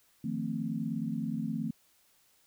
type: chord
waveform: sine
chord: F dominant seventh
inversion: third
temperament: equal with one note detuned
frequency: 155.56 / 174.61 / 224.6 / 261.6 Hz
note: Eb3 / F3 / A3 / C4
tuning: 0 / 0 / +36 / 0 cents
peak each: -38 / -38 / -34 / -38 dBFS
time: 0.24-1.71 s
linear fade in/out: 5 ms
effects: white hiss -67 dBFS RMS until 2.46 s